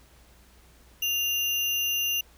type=tone with sample-and-hold; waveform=sine; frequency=2800 Hz; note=F7; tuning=4 cents sharp; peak=-24 dBFS; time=1.02-2.21 s; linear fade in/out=5 ms; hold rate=8820 Hz; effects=added 60 Hz sine -56 dBFS peak until 2.37 s + pink hiss -58 dBFS RMS until 2.37 s